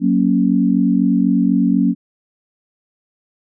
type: chord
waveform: sine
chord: F# major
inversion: none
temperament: equal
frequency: 185 / 233.1 / 277.2 Hz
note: F#3 / A#3 / C#4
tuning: 0 / 0 / 0 cents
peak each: -16 dBFS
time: 0-1.95 s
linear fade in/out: 50 ms
effects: none